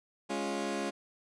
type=chord; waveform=20% pulse; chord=Db major; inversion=second; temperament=equal; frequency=207.7 / 277.2 / 349.2 Hz; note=Ab3 / Db4 / F4; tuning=0 / 0 / 0 cents; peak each=-32 dBFS; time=0.29-0.91 s; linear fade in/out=20 ms; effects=resampled to 22050 Hz